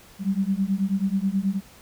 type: beating tone pair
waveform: sine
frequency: 190 / 199.3 Hz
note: F#3 / G3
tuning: +46 / +29 cents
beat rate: 9.3 Hz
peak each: -24 dBFS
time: 0.19-1.61 s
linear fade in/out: 50 ms
effects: pink hiss -50 dBFS RMS until 1.81 s